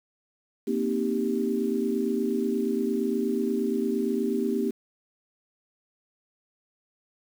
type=chord; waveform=sine; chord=C minor seventh; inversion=third; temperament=equal; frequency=233.1 / 261.6 / 311.1 / 392 Hz; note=Bb3 / C4 / Eb4 / G4; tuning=0 / 0 / 0 / 0 cents; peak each=-28 / -30 / -32 / -28 dBFS; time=0.67-4.71 s; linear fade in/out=10 ms; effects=8-bit